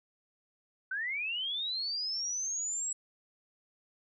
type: linear sweep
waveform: sine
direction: up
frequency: 1487 to 7770 Hz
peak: -32 dBFS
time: 0.91-2.93 s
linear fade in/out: 5 ms
effects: none